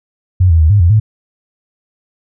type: tone with pitch steps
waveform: sine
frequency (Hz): 91.8 / 81.8 / 78.2 / 102.8 / 85.6 / 108.3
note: F#2 / E2 / D#2 / G#2 / F2 / A2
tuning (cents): -13 / -13 / +9 / -17 / -34 / -27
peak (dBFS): -5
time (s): 0.4-1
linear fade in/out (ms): 10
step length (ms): 100
effects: none